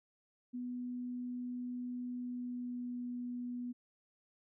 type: tone with pitch glide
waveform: sine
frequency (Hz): 246.9 to 244.8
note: B3 to B3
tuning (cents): 0 to -15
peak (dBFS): -38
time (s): 0.53-3.73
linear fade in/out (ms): 20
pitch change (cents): -15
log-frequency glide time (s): 2.13-3.04
effects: none